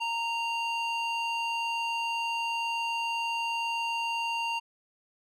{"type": "tone with band-pass filter", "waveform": "square", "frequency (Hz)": 927, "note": "A#5", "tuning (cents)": -10, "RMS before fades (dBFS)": -31, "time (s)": [0, 4.6], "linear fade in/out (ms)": 20, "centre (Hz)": 2100, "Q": 2.2, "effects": []}